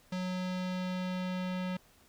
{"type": "tone with low-pass filter sweep", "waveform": "square", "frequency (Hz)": 183.4, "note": "F#3", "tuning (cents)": -15, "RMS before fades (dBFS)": -35, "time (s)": [0.12, 1.77], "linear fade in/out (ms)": 5, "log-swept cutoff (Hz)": [4900, 3200], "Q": 1.3, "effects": ["pink hiss -63 dBFS RMS until 2.08 s"]}